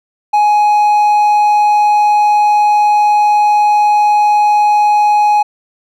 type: tone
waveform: triangle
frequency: 836 Hz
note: G#5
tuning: 11 cents sharp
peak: -5 dBFS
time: 0.33-5.43 s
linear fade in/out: 10 ms
effects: none